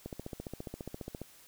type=click train; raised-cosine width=2 ms; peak=-26 dBFS; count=18; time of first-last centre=0.06-1.216 s; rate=14.7 Hz; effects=white hiss -58 dBFS RMS until 1.47 s